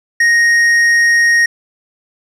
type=tone with tanh clipping; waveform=sine; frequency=1868 Hz; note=A#6; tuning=3 cents sharp; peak=-9 dBFS; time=0.2-1.46 s; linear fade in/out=5 ms; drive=8 dB; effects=none